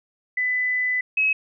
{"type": "tone pair in turn", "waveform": "sine", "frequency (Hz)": [2000, 2563], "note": ["B6", "E7"], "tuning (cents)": [21, -49], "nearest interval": "major third", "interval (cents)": 430, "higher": "second", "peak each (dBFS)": [-20, -17], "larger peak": "second", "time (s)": [[0.37, 1.01], [1.17, 1.33]], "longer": "first", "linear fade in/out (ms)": 5, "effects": []}